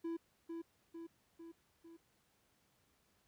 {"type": "tone with echo", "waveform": "triangle", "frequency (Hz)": 332.6, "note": "E4", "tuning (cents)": 16, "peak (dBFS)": -36, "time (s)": [0.04, 0.17], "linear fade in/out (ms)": 10, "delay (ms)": 450, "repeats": 4, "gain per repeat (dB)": -4, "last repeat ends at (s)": 1.97, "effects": ["pink hiss -75 dBFS RMS until 3.27 s", "high-pass 60 Hz 12 dB/octave"]}